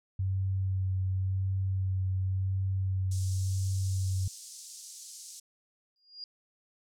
sine tone with vibrato, 94.9 Hz, F#2, 44 cents sharp, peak -27 dBFS, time 0.19-4.28 s, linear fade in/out 5 ms, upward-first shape sine, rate 0.92 Hz, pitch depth 15 cents each way
pink band-pass noise, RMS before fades -47 dBFS, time 3.11-5.4 s, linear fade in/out 5 ms, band 5400 to 9100 Hz, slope 24 dB/octave
sine tone with exponential growth, 4837 Hz, D#8, 50 cents flat, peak -36 dBFS, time 5.96-6.24 s, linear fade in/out 1 ms, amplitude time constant 60 ms
effects none

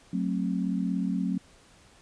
sine chord, F# diminished, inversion none, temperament just, 185 / 222 / 266.4 Hz, F#3 / A3 / C4, 0 / +16 / +31 cents, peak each -28 / -32 / -31 dBFS, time 0.13-1.38 s, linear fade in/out 5 ms, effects pink hiss -57 dBFS RMS until 2.01 s + resampled to 22050 Hz

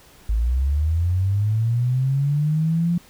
sine linear sweep, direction up, 51.91 to 174.61 Hz, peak -17 dBFS, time 0.29-2.98 s, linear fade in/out 5 ms, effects pink hiss -50 dBFS RMS until 3.09 s

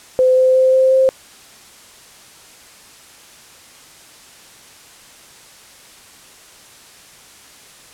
sine tone with pitch steps, 513 / 516.3 / 519.6 / 522.9 / 526.2 Hz, C5 / C5 / C5 / C5 / C5, -34 / -23 / -12 / -1 / +10 cents, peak -9 dBFS, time 0.19-1.09 s, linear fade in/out 0 ms, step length 180 ms, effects white hiss -43 dBFS RMS until 7.93 s + low-pass 10000 Hz 12 dB/octave

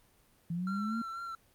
sine linear sweep, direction up, 164.81 to 233.1 Hz, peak -32 dBFS, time 0.5-1.02 s, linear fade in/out 5 ms
triangle tone with vibrato, 1358 Hz, F6, 49 cents flat, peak -36 dBFS, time 0.67-1.35 s, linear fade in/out 2 ms, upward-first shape sine, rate 4.1 Hz, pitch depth 27 cents each way
effects pink hiss -66 dBFS RMS until 1.54 s + Opus 32 kbps

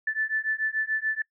sine beating tone pair, 1750 / 1756.9 Hz, A6 / A6, -10 / -3 cents, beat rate 6.9 Hz, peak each -28 dBFS, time 0.07-1.22 s, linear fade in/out 5 ms, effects noise-tail reverb RT60 0.1 s tail -24 dB re dry

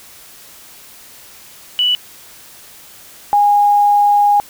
sine tone pair in turn, 2960 / 820.6 Hz, F#7 / G#5, 0 / -21 cents, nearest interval octave + minor seventh, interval 2221 cents, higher first, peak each -11 / -8 dBFS, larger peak second, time 1.79-1.95 / 3.33-4.4 s, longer second, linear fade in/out 0 ms, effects white hiss -40 dBFS RMS until 4.49 s

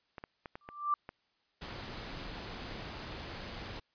clicks, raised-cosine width 0.5 ms, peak -28 dBFS, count 6, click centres 0.182 / 0.239 / 0.458 / 0.555 / 0.689 / 1.091 s
sine tone with exponential growth, 1177 Hz, D6, 3 cents sharp, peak -24 dBFS, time 0.61-0.94 s, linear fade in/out 2 ms, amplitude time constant 71 ms
pink noise, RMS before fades -43 dBFS, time 1.61-3.8 s, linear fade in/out 10 ms
effects white hiss -75 dBFS RMS until 3.94 s + resampled to 11025 Hz

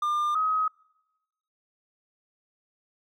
triangle / sine tone pair in turn, 1200 / 1267 Hz, D6 / D#6, +37 / +31 cents, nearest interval minor second, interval 94 cents, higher second, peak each -22 dBFS, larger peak neither, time 0.02-0.35 / 0.35-0.68 s, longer neither, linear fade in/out 5 ms, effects noise-tail reverb RT60 1.0 s tail -26 dB re dry

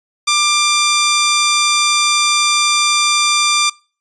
10% pulse tone, 1188 Hz, D6, 20 cents sharp, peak -3 dBFS, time 0.27-3.7 s, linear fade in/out 10 ms, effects noise-tail reverb RT60 0.4 s tail -26 dB re dry + resampled to 22050 Hz

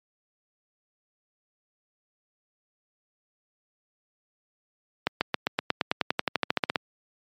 accelerating click train, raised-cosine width 0.3 ms, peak -6 dBFS, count 19, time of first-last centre 5.07-6.758 s, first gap 140 ms, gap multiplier 0.95, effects high-pass 150 Hz 12 dB/octave + MP3 96 kbps

